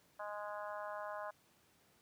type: harmonic tone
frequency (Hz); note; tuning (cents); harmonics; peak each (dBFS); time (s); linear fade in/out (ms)
207.7; G#3; 0; 3 / 4 / 5 / 6 / 7 / 8; -45 / -49 / -47 / -52 / -52 / -55; 0.19-1.31; 10
effects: pink hiss -70 dBFS RMS until 2.01 s + high-pass 100 Hz 12 dB/octave